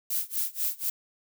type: noise with tremolo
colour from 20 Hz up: violet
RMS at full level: -27 dBFS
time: 0.1-0.9 s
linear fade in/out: 5 ms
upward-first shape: sine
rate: 4.1 Hz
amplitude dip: 95%
effects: none